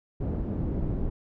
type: low-pass noise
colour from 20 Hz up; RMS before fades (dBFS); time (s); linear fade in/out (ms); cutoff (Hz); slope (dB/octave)
pink; -29; 0.2-1.1; 10; 320; 12
effects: none